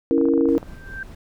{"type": "chord", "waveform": "sine", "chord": "A# diminished", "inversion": "first", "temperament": "equal", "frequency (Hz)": [277.2, 329.6, 466.2], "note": ["C#4", "E4", "A#4"], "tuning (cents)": [0, 0, 0], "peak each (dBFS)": [-19, -19, -20], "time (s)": [0.11, 0.58], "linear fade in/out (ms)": 0}
{"type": "clicks", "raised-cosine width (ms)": 1, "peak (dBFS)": -21, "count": 12, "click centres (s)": [0.18, 0.213, 0.255, 0.286, 0.337, 0.378, 0.41, 0.456, 0.488, 0.552, 0.583, 0.629]}
{"type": "noise with tremolo", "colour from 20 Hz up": "brown", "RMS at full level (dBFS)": -38, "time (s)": [0.48, 1.15], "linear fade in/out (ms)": 5, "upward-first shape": "triangle", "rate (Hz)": 5.1, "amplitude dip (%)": 30}
{"type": "tone with exponential growth", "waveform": "sine", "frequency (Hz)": 1568, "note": "G6", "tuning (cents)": 0, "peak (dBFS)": -26, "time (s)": [0.58, 1.03], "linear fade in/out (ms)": 2, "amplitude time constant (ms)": 97}
{"effects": []}